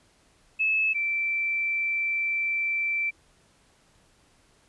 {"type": "tone pair in turn", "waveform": "sine", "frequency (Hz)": [2600, 2337], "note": ["E7", "D7"], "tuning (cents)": [-24, -9], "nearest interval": "major second", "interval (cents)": 185, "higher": "first", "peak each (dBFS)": [-21, -24], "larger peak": "first", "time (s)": [[0.59, 0.94], [0.94, 3.11]], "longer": "second", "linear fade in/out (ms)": 20, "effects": ["pink hiss -62 dBFS RMS until 4.68 s", "resampled to 24000 Hz"]}